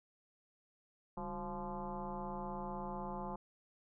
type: tone with frequency modulation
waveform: sine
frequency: 532 Hz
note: C5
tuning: 29 cents sharp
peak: -39 dBFS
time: 1.17-3.36 s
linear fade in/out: 5 ms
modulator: 168 Hz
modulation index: 3.1
effects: none